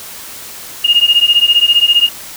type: beating tone pair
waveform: sine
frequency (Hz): 2838 / 2853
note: F7 / F7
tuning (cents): +27 / +36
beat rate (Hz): 15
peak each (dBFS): -10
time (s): 0.84-2.09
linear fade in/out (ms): 10
effects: white hiss -30 dBFS RMS until 2.36 s